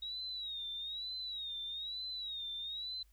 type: tone with vibrato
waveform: sine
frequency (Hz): 3800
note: A#7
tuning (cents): +33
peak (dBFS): -39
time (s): 0.02-3.03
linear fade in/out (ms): 5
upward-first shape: sine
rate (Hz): 1.1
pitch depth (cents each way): 110
effects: added 50 Hz sine -63 dBFS peak until 3.12 s + white hiss -75 dBFS RMS until 3.12 s